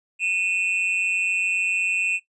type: tone pair together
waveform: triangle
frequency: 2489 / 2676 Hz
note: D#7 / E7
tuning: 0 / +25 cents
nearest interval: minor second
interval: 125 cents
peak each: -22 dBFS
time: 0.19-2.2 s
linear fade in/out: 50 ms
effects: noise-tail reverb RT60 0.1 s tail -17 dB re dry + resampled to 24000 Hz